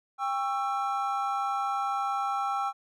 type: chord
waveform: triangle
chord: C# diminished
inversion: second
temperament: just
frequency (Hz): 798.3 / 1108.7 / 1330.5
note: G5 / C#6 / E6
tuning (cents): +31 / 0 / +16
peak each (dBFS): -28 / -34 / -29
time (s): 0.18-2.73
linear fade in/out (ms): 50
effects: none